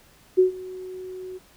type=tone with ADSR envelope; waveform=sine; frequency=370.5 Hz; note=F#4; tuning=2 cents sharp; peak=-11 dBFS; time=0.37-1.39 s; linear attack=21 ms; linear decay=120 ms; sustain=-22 dB; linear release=24 ms; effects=pink hiss -55 dBFS RMS until 1.56 s